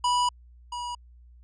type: tone pair in turn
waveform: square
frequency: 981 / 968.6 Hz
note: B5 / B5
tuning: -12 / -34 cents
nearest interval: unison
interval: 22 cents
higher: first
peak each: -22 / -32 dBFS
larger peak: first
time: 0.04-0.29 / 0.72-0.95 s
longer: first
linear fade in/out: 5 ms
effects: added 60 Hz sine -49 dBFS peak until 1.43 s + resampled to 22050 Hz